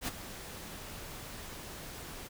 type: noise with ADSR envelope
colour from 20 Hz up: pink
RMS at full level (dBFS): -33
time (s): 0.01-2.29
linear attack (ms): 66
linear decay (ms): 21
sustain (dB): -12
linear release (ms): 26
effects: none